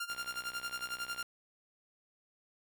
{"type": "tone with tremolo", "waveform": "sawtooth", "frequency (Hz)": 1396.9, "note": "F6", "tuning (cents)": 0, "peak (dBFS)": -31, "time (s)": [0, 1.23], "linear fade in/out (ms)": 5, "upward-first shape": "sine", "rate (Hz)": 11, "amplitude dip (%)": 85}
{"type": "click train", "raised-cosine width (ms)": 0.3, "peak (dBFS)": -33, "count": 71, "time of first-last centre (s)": [0.1, 1.227], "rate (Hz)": 62.1}
{"effects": []}